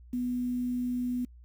sine tone with quantisation, 246.9 Hz, B3, in tune, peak -28 dBFS, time 0.13-1.25 s, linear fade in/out 5 ms, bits 9, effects noise-tail reverb RT60 0.1 s tail -26 dB re dry + added 60 Hz sine -49 dBFS peak until 1.44 s

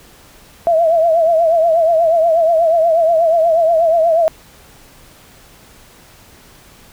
sine tone with vibrato, 660 Hz, E5, 2 cents sharp, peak -9 dBFS, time 0.67-4.28 s, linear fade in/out 0 ms, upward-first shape triangle, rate 8.3 Hz, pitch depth 95 cents each way, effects pink hiss -44 dBFS RMS until 6.92 s

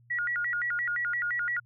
sine tone with vibrato, 1661.2 Hz, G#6, in tune, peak -27 dBFS, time 0.1-1.6 s, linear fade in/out 10 ms, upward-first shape square, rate 5.8 Hz, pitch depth 260 cents each way, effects added 119 Hz sine -57 dBFS peak until 1.65 s

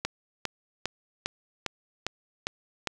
click train, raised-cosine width 0.2 ms, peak -11 dBFS, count 8, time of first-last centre 0.05-2.873 s, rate 2.48 Hz, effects none

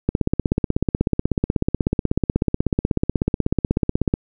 click train, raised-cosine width 3 ms, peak -4 dBFS, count 67, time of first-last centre 0.09-4.139 s, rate 16.3 Hz, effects none

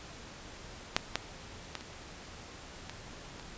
clicks, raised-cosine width 0.2 ms, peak -7 / -11 / -18 / -27 / -23 / -29 dBFS, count 6, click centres 0.965 / 1.156 / 1.753 / 1.809 / 2.896 / 3.397 s, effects pink hiss -48 dBFS RMS until 3.57 s + resampled to 16000 Hz

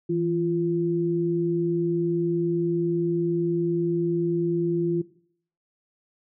sine tone pair together, 164.81 / 344.7 Hz, E3 / F4, 0 / -23 cents, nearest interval octave + minor second, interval 1277 cents, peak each -27 / -23 dBFS, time 0.09-5.02 s, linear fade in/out 10 ms, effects noise-tail reverb RT60 0.6 s tail -18 dB re dry

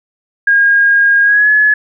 sine tone with pitch glide, 1626 to 1702.9 Hz, G#6 to G#6, -37 to +43 cents, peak -6 dBFS, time 0.47-1.74 s, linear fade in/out 5 ms, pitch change +80 cents, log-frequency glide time 1.23-1.49 s, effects none

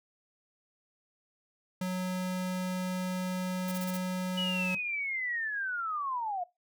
square tone, 183.8 Hz, F#3, 11 cents flat, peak -31 dBFS, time 1.81-4.75 s, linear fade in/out 5 ms
blue noise bursts, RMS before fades -41 dBFS, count 5, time 3.68-3.97 s, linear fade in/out 2 ms, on 34 ms, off 30 ms
sine linear sweep, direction down, 2960 to 686 Hz, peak -31 dBFS, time 4.37-6.44 s, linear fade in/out 10 ms
effects noise-tail reverb RT60 0.2 s tail -19 dB re dry

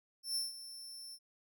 sawtooth tone with ADSR envelope, 5370 Hz, E8, 31 cents sharp, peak -30 dBFS, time 0.23-1.19 s, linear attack 130 ms, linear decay 160 ms, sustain -14 dB, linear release 55 ms, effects none

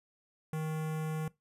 square tone with notch filter, 156.8 Hz, D#3, 14 cents sharp, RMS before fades -35 dBFS, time 0.53-1.28 s, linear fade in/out 2 ms, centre 4300 Hz, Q 0.82, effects noise-tail reverb RT60 0.2 s tail -21 dB re dry + resampled to 32000 Hz

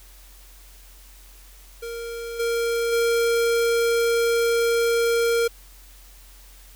square tone with level steps, 465.6 Hz, A#4, 2 cents flat, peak -31 / -22 / -19 dBFS, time 1.82-5.48 s, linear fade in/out 10 ms, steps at 2.39 / 2.92 s, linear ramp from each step 10 ms, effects added 45 Hz sine -46 dBFS peak until 6.75 s + white hiss -51 dBFS RMS until 6.75 s

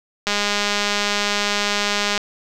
click train, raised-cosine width 0.2 ms, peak -3 dBFS, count 392, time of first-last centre 0.27-2.177 s, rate 205 Hz, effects none

